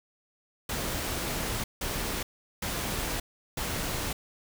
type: noise bursts at uneven times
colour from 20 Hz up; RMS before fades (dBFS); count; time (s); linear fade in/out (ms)
pink; -32; 4; 0.69-1.64 / 1.81-2.23 / 2.62-3.2 / 3.57-4.13; 5
effects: none